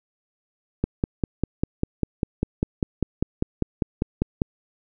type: click train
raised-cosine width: 3 ms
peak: -8 dBFS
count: 19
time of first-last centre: 0.84-4.419 s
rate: 5.03 Hz
effects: none